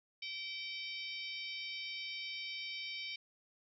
harmonic tone with a mistuned harmonic, 772 Hz, G5, 27 cents flat, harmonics 3 / 4 / 5 / 6 / 7, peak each -44 / -46 / -48 / -50 / -51 dBFS, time 0.22-3.16 s, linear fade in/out 5 ms, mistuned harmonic 5, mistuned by -47 cents, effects none

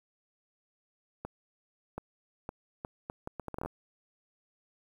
accelerating click train, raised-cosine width 1 ms, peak -23 dBFS, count 14, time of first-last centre 1.25-3.66 s, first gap 730 ms, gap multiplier 0.7, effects 9-bit

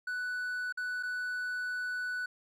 triangle tone with dropouts, 1486 Hz, F#6, 7 cents sharp, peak -31 dBFS, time 0.07-2.26 s, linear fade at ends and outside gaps 5 ms, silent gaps 0.725-0.773 / 1.028-1.032 s, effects none

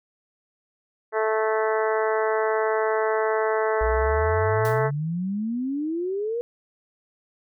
harmonic tone, 218.7 Hz, A3, 10 cents flat, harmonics 2 / 3 / 4 / 5 / 6 / 7 / 8 / 9, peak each -23 / -27 / -29 / -31 / -33 / -34 / -35 / -36 dBFS, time 1.12-4.91 s, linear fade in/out 50 ms
sine exponential sweep, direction up, 57.3 to 485.4 Hz, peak -24 dBFS, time 3.81-6.41 s, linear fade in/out 0 ms
white noise with exponential decay, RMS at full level -36 dBFS, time 4.65-4.88 s, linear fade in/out 0 ms, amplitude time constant 50 ms
effects none

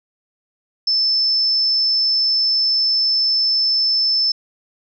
sine tone, 5274 Hz, E8, in tune, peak -14 dBFS, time 0.87-4.32 s, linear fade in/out 5 ms, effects none

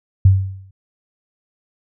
sine tone with exponential decay, 95.8 Hz, G2, 39 cents flat, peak -4 dBFS, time 0.25-0.71 s, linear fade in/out 5 ms, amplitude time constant 98 ms, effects none

